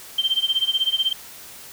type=tone with tremolo; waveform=sine; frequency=3136 Hz; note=G7; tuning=in tune; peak=-15 dBFS; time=0.18-1.13 s; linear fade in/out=5 ms; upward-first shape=sine; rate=16 Hz; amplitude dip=90%; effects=white hiss -41 dBFS RMS until 1.72 s